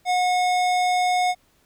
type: tone with hard clipping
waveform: sine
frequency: 726 Hz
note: F#5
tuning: 33 cents flat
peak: -20 dBFS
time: 0.05-1.35 s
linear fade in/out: 50 ms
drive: 17 dB
effects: pink hiss -62 dBFS RMS until 1.65 s